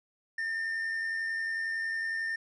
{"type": "tone with amplitude modulation", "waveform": "triangle", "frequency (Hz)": 1808, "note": "A6", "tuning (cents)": 47, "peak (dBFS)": -27, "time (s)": [0.38, 2.36], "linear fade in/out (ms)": 5, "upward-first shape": "sine", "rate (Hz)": 91, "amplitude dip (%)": 35, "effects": ["resampled to 22050 Hz"]}